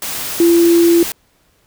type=tone in noise; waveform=sine; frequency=340 Hz; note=F4; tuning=46 cents flat; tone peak=-7 dBFS; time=0.4-1.03 s; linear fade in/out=2 ms; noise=white; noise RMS=-23 dBFS; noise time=0.02-1.12 s; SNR=+13 dB; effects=pink hiss -57 dBFS RMS until 1.66 s